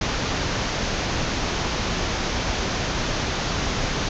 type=low-pass noise; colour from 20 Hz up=pink; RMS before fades=-25 dBFS; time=0.01-4.09 s; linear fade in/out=5 ms; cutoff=6700 Hz; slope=96 dB/octave; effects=none